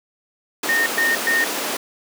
pink high-pass noise, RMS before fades -25 dBFS, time 0.63-1.77 s, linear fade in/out 5 ms, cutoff 270 Hz, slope 24 dB/octave
sine tone bursts, 1837 Hz, A#6, 26 cents flat, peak -16 dBFS, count 3, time 0.69-1.44 s, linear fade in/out 0 ms, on 170 ms, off 120 ms
effects none

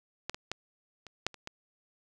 clicks, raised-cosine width 0.2 ms, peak -16 / -22 / -16 / -29 / -11 / -30 / -22 dBFS, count 7, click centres 0.296 / 0.345 / 0.516 / 1.067 / 1.266 / 1.343 / 1.474 s, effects none

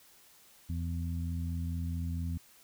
harmonic tone, 84.5 Hz, E2, 43 cents sharp, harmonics 1 / 2 / 3, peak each -33 / -39 / -43 dBFS, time 0.69-2.38 s, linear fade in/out 10 ms, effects white hiss -60 dBFS RMS until 2.63 s

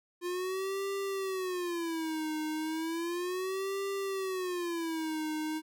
square tone with vibrato, 349.2 Hz, F4, in tune, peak -33 dBFS, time 0.21-5.62 s, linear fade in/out 50 ms, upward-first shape sine, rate 0.34 Hz, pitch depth 210 cents each way, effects none

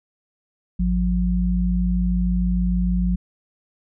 sine tone pair together, 53.45 / 179.8 Hz, A1 / F#3, -49 / -49 cents, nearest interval octave + major sixth, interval 2100 cents, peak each -20 dBFS, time 0.79-3.16 s, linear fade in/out 10 ms, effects none

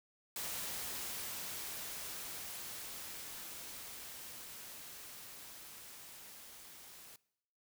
white noise with level ramp, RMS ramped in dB -41 to -55 dBFS, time 0.36-7.16 s, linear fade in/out 2 ms, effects noise-tail reverb RT60 0.8 s tail -22 dB re dry

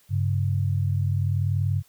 sine tone pair together, 98 / 138.59 Hz, G2 / C#3, 0 / 0 cents, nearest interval tritone, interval 600 cents, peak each -22 / -26 dBFS, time 0.09-1.83 s, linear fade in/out 50 ms, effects white hiss -60 dBFS RMS until 1.88 s

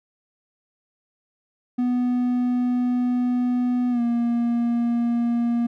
triangle tone with pitch glide, 246.9 to 236.3 Hz, B3 to A#3, 0 to +24 cents, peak -17 dBFS, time 1.78-5.67 s, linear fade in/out 10 ms, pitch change -76 cents, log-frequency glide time 3.9-4.01 s, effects none

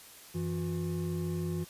triangle tone cluster, 92.3 / 165.5 / 358.9 Hz, F#2 / E3 / F4, -4 / +7 / +47 cents, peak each -36 / -31 / -36 dBFS, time 0.34-1.65 s, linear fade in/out 20 ms, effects white hiss -52 dBFS RMS until 1.69 s + resampled to 32000 Hz

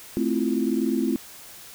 sine chord, F major seventh, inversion first, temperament equal, 220 / 261.6 / 329.6 / 349.2 Hz, A3 / C4 / E4 / F4, 0 / 0 / 0 / 0 cents, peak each -26 / -25 / -27 / -29 dBFS, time 0.17-1.16 s, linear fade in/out 0 ms, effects white hiss -44 dBFS RMS until 1.74 s

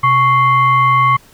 sine tone with frequency modulation, 1108.7 Hz, C#6, in tune, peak -8 dBFS, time 0.03-1.17 s, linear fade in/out 10 ms, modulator 980 Hz, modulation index 0.68, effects pink hiss -46 dBFS RMS until 1.33 s

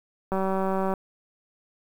click train, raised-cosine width 1 ms, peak -14 dBFS, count 119, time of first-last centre 0.32-0.938 s, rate 191 Hz, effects 8-bit

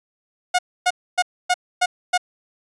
sawtooth tone bursts, 722 Hz, F#5, 43 cents flat, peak -11 dBFS, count 6, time 0.54-2.178 s, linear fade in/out 10 ms, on 48 ms, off 270 ms, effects resampled to 22050 Hz

